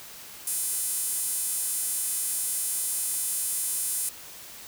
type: tone with high-pass filter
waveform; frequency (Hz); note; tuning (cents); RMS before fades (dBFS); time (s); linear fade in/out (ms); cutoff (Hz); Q
sawtooth; 505; B4; +39; -29; 0.47-4.09; 2; 9500; 2.4
effects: white hiss -44 dBFS RMS until 4.67 s